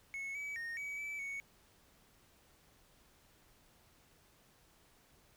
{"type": "tone with pitch steps", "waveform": "triangle", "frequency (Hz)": [2195, 2283, 1849, 2273, 2308, 2224], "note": ["C#7", "D7", "A#6", "C#7", "D7", "C#7"], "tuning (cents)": [-18, -50, -15, 43, -31, 5], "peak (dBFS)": -38, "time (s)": [0.14, 1.4], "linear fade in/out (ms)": 0, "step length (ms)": 210, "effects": ["pink hiss -67 dBFS RMS until 5.36 s"]}